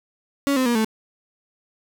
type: tone with pitch steps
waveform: 35% pulse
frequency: 280.2 / 258.4 / 238.4 / 219.8 Hz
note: C#4 / C4 / A#3 / A3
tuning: +19 / -21 / +39 / -2 cents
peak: -16 dBFS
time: 0.47-0.846 s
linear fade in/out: 0 ms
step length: 94 ms
effects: none